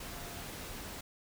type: tone in noise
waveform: sine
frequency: 697 Hz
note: F5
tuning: 4 cents flat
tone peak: -53 dBFS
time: 0.11-0.42 s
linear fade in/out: 5 ms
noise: pink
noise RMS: -44 dBFS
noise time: 0-1.01 s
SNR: -12 dB
effects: none